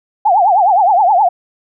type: tone with vibrato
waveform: sine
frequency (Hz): 777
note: G5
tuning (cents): -16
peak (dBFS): -7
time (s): 0.25-1.29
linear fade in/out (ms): 10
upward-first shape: triangle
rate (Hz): 9.6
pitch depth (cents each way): 250
effects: none